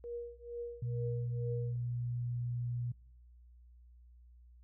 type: tone with tremolo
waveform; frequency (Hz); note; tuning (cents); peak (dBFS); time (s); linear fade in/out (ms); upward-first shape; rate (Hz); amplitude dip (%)
sine; 475; A#4; +33; -37; 0.04-1.76; 0; triangle; 2.2; 100
type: tone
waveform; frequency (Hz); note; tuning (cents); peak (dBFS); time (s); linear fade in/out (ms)
sine; 121; B2; -35; -34; 0.82-2.92; 5
effects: noise-tail reverb RT60 0.7 s tail -25 dB re dry + added 60 Hz sine -56 dBFS peak until 4.63 s